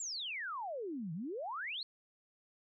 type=exponential two-way sweep; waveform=sine; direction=down then up; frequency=7650 to 152.7 to 4386 Hz; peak=-38 dBFS; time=0-1.83 s; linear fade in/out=2 ms; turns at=1.13 s; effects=none